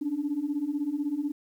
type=beating tone pair; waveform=sine; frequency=280 / 296 Hz; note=C#4 / D4; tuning=+18 / +14 cents; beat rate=16 Hz; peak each=-31 / -28 dBFS; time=0.01-1.32 s; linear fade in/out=10 ms; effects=tanh soft clip ceiling -20 dBFS + 10-bit